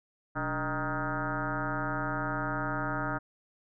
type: tone with frequency modulation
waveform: sine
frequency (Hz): 775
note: G5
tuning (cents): -20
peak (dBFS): -29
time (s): 0.35-3.19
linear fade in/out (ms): 20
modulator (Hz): 161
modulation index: 4.8
effects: none